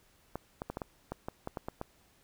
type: clicks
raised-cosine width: 1 ms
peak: -22 dBFS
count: 11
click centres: 0.356 / 0.619 / 0.7 / 0.771 / 0.818 / 1.12 / 1.285 / 1.474 / 1.572 / 1.685 / 1.814 s
effects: pink hiss -66 dBFS RMS until 2.23 s